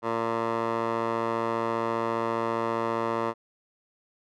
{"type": "tone with band-pass filter", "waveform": "15% pulse", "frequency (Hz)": 114.9, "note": "A#2", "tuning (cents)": -25, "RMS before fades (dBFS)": -28, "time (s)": [0.02, 3.34], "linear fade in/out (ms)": 50, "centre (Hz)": 820, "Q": 2.3, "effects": []}